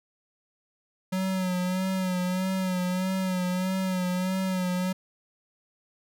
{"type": "tone with vibrato", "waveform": "square", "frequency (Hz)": 185, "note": "F#3", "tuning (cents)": 0, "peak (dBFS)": -26, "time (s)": [1.12, 4.93], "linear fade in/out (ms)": 10, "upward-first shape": "sine", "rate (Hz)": 1.6, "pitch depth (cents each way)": 43, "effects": []}